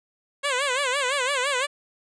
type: tone with vibrato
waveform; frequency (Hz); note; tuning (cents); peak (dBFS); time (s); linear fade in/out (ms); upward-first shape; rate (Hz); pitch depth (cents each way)
10% pulse; 535; C5; +38; -14; 0.43-1.67; 20; sine; 5.9; 140
effects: resampled to 22050 Hz